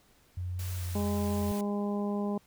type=tone with pitch glide; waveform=sine; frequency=90.2 to 87.83 Hz; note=F#2 to F2; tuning=-44 to +10 cents; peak=-32 dBFS; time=0.37-1.52 s; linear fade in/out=5 ms; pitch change=-46 cents; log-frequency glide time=0.67-1.07 s
type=noise; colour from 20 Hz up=white; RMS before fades=-45 dBFS; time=0.59-1.61 s; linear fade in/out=2 ms
type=harmonic tone; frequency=204.2 Hz; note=G#3; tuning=29 cents flat; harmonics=1 / 2 / 3 / 4 / 5; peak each=-30 / -36 / -40 / -42 / -44 dBFS; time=0.95-2.38 s; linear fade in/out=5 ms
effects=pink hiss -64 dBFS RMS until 2.46 s